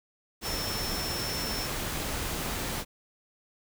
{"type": "tone in noise", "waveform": "sine", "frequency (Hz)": 5400, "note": "E8", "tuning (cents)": 41, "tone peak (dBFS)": -35, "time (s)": [0.42, 1.69], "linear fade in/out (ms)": 50, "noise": "pink", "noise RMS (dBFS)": -33, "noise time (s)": [0.41, 2.85], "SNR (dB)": -5, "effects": []}